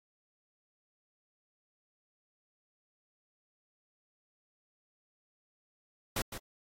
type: noise with echo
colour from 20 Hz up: pink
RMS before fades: -32 dBFS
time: 6.16-6.22 s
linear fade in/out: 5 ms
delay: 160 ms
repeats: 1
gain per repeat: -9 dB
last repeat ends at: 6.38 s
effects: AAC 48 kbps